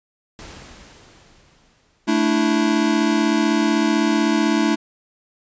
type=noise with exponential decay; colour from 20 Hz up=pink; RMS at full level=-37 dBFS; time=0.39-2.97 s; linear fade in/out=0 ms; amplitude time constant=560 ms
type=chord; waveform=square; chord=A suspended fourth; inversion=none; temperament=equal; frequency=220 / 293.7 / 329.6 Hz; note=A3 / D4 / E4; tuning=0 / 0 / 0 cents; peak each=-21 dBFS; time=2.07-4.76 s; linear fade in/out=20 ms
effects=resampled to 16000 Hz